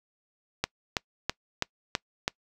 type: click train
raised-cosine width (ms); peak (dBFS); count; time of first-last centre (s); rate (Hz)
0.2; -8; 6; 0.64-2.279; 3.05
effects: noise-tail reverb RT60 0.1 s tail -25 dB re dry